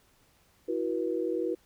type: chord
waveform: sine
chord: E suspended second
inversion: none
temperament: equal with one note detuned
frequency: 329.6 / 370 / 481.8 Hz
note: E4 / F#4 / B4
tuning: 0 / 0 / -43 cents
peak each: -32 dBFS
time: 0.68-1.55 s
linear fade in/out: 10 ms
effects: pink hiss -65 dBFS RMS until 1.65 s